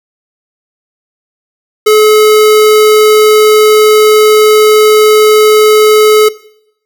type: tone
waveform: square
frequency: 428.3 Hz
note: A4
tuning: 47 cents flat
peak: -3 dBFS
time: 1.86-6.29 s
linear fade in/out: 10 ms
effects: noise-tail reverb RT60 0.7 s tail -18 dB re dry